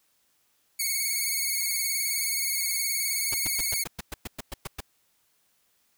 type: tone with vibrato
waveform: 5% pulse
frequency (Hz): 2201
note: C#7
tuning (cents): -13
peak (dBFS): -16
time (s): 0.79-3.84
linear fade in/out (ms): 10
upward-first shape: square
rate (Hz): 19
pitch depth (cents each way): 33
type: noise bursts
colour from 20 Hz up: pink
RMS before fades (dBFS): -34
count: 12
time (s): 3.32-4.806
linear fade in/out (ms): 5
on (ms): 23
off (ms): 110
effects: white hiss -69 dBFS RMS until 5.97 s